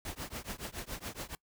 pink noise with tremolo, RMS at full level -38 dBFS, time 0.05-1.35 s, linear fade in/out 2 ms, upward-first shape triangle, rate 7.1 Hz, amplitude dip 100%, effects noise-tail reverb RT60 0.1 s tail -24 dB re dry

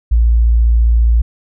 sine tone, 57.4 Hz, A#1, 26 cents flat, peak -7 dBFS, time 0.11-1.22 s, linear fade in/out 10 ms, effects none

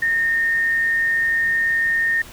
sine tone with amplitude modulation, 1833 Hz, A#6, 30 cents flat, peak -15 dBFS, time 0.02-2.22 s, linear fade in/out 5 ms, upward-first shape sine, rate 170 Hz, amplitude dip 25%, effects pink hiss -41 dBFS RMS until 2.32 s

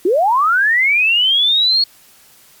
sine linear sweep, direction up, 326.3 to 4372 Hz, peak -10 dBFS, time 0.05-1.84 s, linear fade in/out 5 ms, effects white hiss -47 dBFS RMS until 2.6 s + MP3 96 kbps

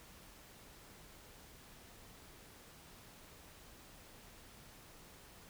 silence, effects pink hiss -58 dBFS RMS until 5.49 s

